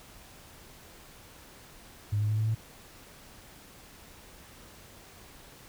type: tone with pitch steps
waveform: sine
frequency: 103.83 / 105.58 / 107.37 / 109.18 / 111.03 Hz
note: G#2 / G#2 / A2 / A2 / A2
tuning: 0 / +29 / -42 / -13 / +16 cents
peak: -24 dBFS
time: 2.12-2.55 s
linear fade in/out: 10 ms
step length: 86 ms
effects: tanh soft clip ceiling -20 dBFS + pink hiss -52 dBFS RMS until 5.68 s